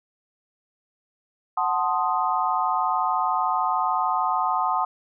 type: chord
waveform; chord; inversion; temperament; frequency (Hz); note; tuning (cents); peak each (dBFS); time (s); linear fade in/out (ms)
sine; F# diminished seventh; none; equal; 740 / 880 / 1046.5 / 1244.5; F#5 / A5 / C6 / Eb6; 0 / 0 / 0 / 0; -26; 1.57-4.85; 5
effects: none